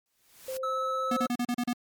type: noise with exponential growth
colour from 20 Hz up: white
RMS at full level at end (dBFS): -40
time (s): 0.06-0.57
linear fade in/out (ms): 0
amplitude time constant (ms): 110
type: tone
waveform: sine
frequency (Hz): 523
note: C5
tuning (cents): -1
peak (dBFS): -32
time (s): 0.48-1.27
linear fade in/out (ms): 5
type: tone with vibrato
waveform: triangle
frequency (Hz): 1300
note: E6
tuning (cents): -24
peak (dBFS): -27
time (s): 0.63-1.27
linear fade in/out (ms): 5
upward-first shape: square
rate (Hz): 16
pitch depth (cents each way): 8
type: tone bursts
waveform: square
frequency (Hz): 242.9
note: B3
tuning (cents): -29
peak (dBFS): -27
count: 7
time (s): 1.11-1.732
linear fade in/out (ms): 5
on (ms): 58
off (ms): 36
effects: MP3 96 kbps